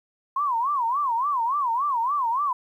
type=tone with vibrato; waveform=sine; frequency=1036 Hz; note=C6; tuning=17 cents flat; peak=-21 dBFS; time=0.36-2.53 s; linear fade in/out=5 ms; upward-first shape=sine; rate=3.5 Hz; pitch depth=230 cents each way; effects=10-bit